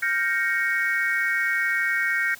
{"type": "chord", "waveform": "sine", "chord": "G half-diminished seventh", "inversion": "third", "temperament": "equal", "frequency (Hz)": [1396.9, 1568, 1864.7, 2217], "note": ["F6", "G6", "Bb6", "Db7"], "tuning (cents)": [0, 0, 0, 0], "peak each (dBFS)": [-30, -25, -24, -27], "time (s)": [0.02, 2.35], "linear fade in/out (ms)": 10, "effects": ["tanh soft clip ceiling -12 dBFS", "white hiss -46 dBFS RMS until 2.39 s"]}